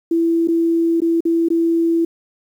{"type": "tone with dropouts", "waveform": "sine", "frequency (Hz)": 332.9, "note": "E4", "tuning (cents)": 17, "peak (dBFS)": -13, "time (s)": [0.11, 2.05], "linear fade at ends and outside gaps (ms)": 5, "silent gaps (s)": [[0.475, 0.484], [1.004, 1.018], [1.206, 1.252], [1.486, 1.502]], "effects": ["8-bit"]}